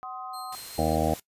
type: chord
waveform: sine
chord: C diminished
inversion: second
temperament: just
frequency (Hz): 753.5 / 1046.5 / 1255.8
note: Gb5 / C6 / Eb6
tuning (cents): +31 / 0 / +16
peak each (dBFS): -38 / -42 / -39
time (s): 0.03-0.55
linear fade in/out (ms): 0
type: tone with tremolo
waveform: sawtooth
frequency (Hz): 4186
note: C8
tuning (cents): 0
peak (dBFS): -38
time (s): 0.33-0.96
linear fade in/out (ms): 10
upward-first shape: sine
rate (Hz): 5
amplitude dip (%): 40
type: noise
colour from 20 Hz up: white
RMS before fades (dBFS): -42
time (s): 0.52-1.2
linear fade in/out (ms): 5
type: harmonic tone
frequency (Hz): 78.9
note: D#2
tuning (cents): +25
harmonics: 1 / 2 / 3 / 4 / 6 / 7 / 8 / 9 / 10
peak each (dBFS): -31 / -31 / -31 / -31 / -31 / -31 / -31 / -31 / -31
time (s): 0.78-1.14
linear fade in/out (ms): 5
effects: noise-tail reverb RT60 0.1 s tail -18 dB re dry + resampled to 32000 Hz